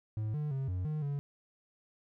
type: tone with pitch steps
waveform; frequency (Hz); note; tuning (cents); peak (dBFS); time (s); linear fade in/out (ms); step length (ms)
triangle; 108.1 / 149.7 / 134.5 / 91.3 / 153 / 142.3; A2 / D3 / C3 / F#2 / D#3 / C#3; -30 / +33 / +48 / -23 / -29 / +46; -30; 0.17-1.19; 0; 170
effects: none